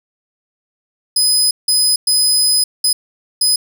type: tone bursts at uneven times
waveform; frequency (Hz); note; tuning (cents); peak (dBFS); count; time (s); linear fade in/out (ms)
25% pulse; 5020; D#8; +15; -6; 5; 1.16-1.51 / 1.68-1.96 / 2.07-2.64 / 2.84-2.93 / 3.41-3.56; 5
effects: none